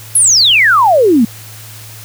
sine exponential sweep, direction down, 11440 to 210.9 Hz, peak -5 dBFS, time 0.15-1.25 s, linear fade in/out 5 ms, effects added 109 Hz sine -33 dBFS peak until 2.04 s + white hiss -34 dBFS RMS until 2.04 s

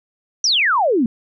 sine exponential sweep, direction down, 6090 to 214.6 Hz, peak -13 dBFS, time 0.44-1.06 s, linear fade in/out 2 ms, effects none

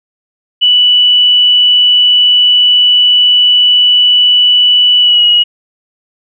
sine tone with pitch glide, 2962 to 2904 Hz, F#7 to F#7, +1 to -33 cents, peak -4 dBFS, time 0.61-5.44 s, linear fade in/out 20 ms, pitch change -34 cents, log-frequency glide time 5-5.23 s, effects none

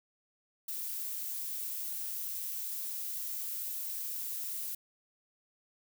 violet noise, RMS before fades -38 dBFS, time 0.68-4.75 s, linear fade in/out 5 ms, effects none

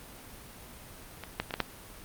clicks, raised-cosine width 0.3 ms, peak -22 / -12 / -20 / -14 / -9 dBFS, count 5, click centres 1.237 / 1.4 / 1.508 / 1.54 / 1.603 s, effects pink hiss -48 dBFS RMS until 2.04 s + Opus 32 kbps

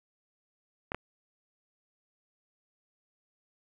clicks, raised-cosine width 0.5 ms, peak -18 dBFS, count 2, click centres 0.919 / 0.946 s, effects 9-bit

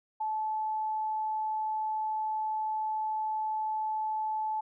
sine tone, 867 Hz, A5, 26 cents flat, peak -29 dBFS, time 0.2-4.61 s, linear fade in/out 10 ms, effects none

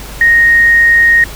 sine tone, 1864.7 Hz, A#6, in tune, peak -4 dBFS, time 0.21-1.24 s, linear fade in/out 2 ms, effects added 50 Hz sine -27 dBFS peak until 1.35 s + pink hiss -29 dBFS RMS until 1.35 s

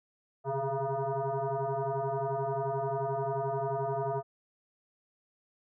sine tone with frequency modulation, 130.81 Hz, C3, in tune, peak -29 dBFS, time 0.44-4.23 s, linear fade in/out 50 ms, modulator 273 Hz, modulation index 3.2, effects none

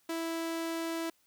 sawtooth tone, 329.6 Hz, E4, in tune, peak -29 dBFS, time 0.09-1.1 s, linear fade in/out 5 ms, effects white hiss -70 dBFS RMS until 1.26 s

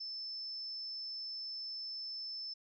sine tone, 5274 Hz, E8, in tune, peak -40 dBFS, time 0-2.54 s, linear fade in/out 10 ms, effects none

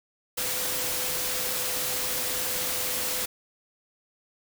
sine tone in noise, 504 Hz, B4, 35 cents sharp, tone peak -40 dBFS, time 0.37-3.26 s, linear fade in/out 10 ms, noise white, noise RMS -29 dBFS, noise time 0.37-3.26 s, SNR -14 dB, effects none

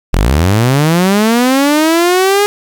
sawtooth linear sweep, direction up, 37.58 to 415.3 Hz, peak -4 dBFS, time 0.13-2.46 s, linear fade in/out 0 ms, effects 7-bit

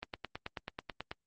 click train, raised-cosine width 0.3 ms, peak -22 dBFS, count 11, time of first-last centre 0.03-1.115 s, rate 9.22 Hz, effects Opus 24 kbps

